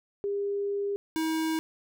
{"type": "tone pair in turn", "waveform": ["sine", "square"], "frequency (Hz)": [402.7, 319.6], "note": ["G4", "D#4"], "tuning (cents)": [47, 47], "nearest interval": "major third", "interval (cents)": 400, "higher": "first", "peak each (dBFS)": -27, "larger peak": "neither", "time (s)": [[0.24, 0.96], [1.16, 1.59]], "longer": "first", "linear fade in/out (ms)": 0, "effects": []}